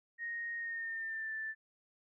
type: tone with pitch glide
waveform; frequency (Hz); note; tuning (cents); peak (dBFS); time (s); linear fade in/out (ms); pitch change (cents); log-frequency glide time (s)
sine; 1864.7 to 1764.1; A#6 to A6; 0 to +4; -37; 0.18-1.55; 50; -96; 0.57-1.33
effects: none